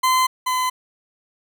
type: tone pair in turn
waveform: 40% pulse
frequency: 1029 / 1016.6 Hz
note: C6 / B5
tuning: -29 / +50 cents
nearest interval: unison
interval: 21 cents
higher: first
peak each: -14 / -18 dBFS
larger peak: first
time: 0.03-0.27 / 0.46-0.7 s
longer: neither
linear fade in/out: 10 ms
effects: none